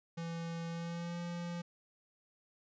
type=tone with pitch glide; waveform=square; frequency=167.2 to 172.7 Hz; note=E3 to F3; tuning=+25 to -19 cents; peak=-39 dBFS; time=0.17-1.62 s; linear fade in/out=10 ms; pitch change=+56 cents; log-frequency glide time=0.68-1.19 s; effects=resampled to 16000 Hz